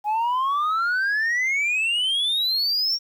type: exponential sweep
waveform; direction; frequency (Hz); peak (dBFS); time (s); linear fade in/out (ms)
sine; up; 824 to 5610; -17; 0.04-2.99; 50
effects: tanh soft clip ceiling -19 dBFS + 9-bit